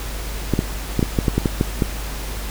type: clicks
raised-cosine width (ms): 3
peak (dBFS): -3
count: 10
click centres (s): 0.537 / 0.591 / 0.993 / 1.028 / 1.188 / 1.282 / 1.38 / 1.458 / 1.611 / 1.822
effects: added 50 Hz sine -26 dBFS peak until 2.5 s + pink hiss -32 dBFS RMS until 2.5 s